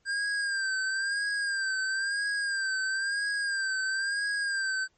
square tone with vibrato, 1592 Hz, G6, 26 cents sharp, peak -28 dBFS, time 0.05-4.88 s, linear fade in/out 50 ms, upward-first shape sine, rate 1 Hz, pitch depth 61 cents each way, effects pink hiss -71 dBFS RMS until 4.97 s + MP3 32 kbps

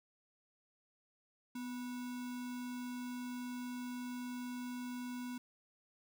sine tone with sample-and-hold, 248.1 Hz, B3, 8 cents sharp, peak -40 dBFS, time 1.55-5.38 s, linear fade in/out 5 ms, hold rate 1225 Hz, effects none

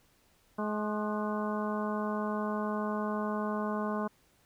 harmonic tone with a mistuned harmonic, 211.6 Hz, G#3, 33 cents sharp, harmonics 1 / 2 / 3 / 4 / 5 / 6 / 7, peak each -33 / -38 / -38 / -42 / -38 / -44 / -45 dBFS, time 0.58-4.08 s, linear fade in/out 10 ms, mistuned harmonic 6, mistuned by -64 cents, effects pink hiss -67 dBFS RMS until 4.45 s

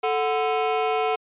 35% pulse ring-modulated tone, 587.3 Hz, D5, in tune, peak -16 dBFS, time 0.03-1.16 s, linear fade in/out 10 ms, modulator 149 Hz, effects resampled to 8000 Hz

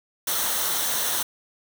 white noise with comb filter, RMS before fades -25 dBFS, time 0.27-1.23 s, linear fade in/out 5 ms, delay 0.41 ms, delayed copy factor -0.55, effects none

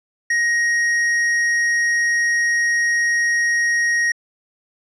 sine tone with tanh clipping, 1879 Hz, A#6, 13 cents sharp, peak -17 dBFS, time 0.3-4.12 s, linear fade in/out 5 ms, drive 10 dB, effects low-pass 9000 Hz 12 dB/octave

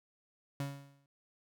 35% pulse tone with exponential decay, 140 Hz, C#3, 18 cents sharp, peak -31 dBFS, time 0.6-1.06 s, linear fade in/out 2 ms, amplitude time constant 100 ms, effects none

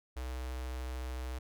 square tone with notch filter, 63.3 Hz, B1, 43 cents sharp, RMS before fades -39 dBFS, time 0.16-1.39 s, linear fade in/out 10 ms, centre 170 Hz, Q 0.68, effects none

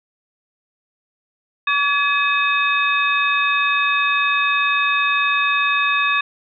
sine tone cluster, 1141 / 1698 / 2547 / 3671 Hz, C#6 / G#6 / D#7 / A#7, +50 / +38 / +40 / -27 cents, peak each -20 / -21 / -19 / -26 dBFS, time 1.67-6.21 s, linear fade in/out 5 ms, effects none

